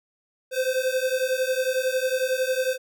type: beating tone pair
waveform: square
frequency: 511 / 522 Hz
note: C5 / C5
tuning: -41 / -4 cents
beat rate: 11 Hz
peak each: -26 dBFS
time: 0.51-2.78 s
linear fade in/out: 50 ms
effects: none